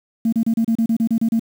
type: tone bursts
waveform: sine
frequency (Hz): 226.8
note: A#3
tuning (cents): -47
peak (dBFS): -13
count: 11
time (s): 0.25-1.395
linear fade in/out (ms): 5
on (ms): 75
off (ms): 32
effects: tanh soft clip ceiling -10 dBFS + 7-bit